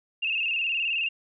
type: tone with vibrato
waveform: sine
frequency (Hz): 2691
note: E7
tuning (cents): +35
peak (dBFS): -24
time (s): 0.22-1.09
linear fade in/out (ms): 10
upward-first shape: square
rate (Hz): 19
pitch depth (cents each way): 59
effects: none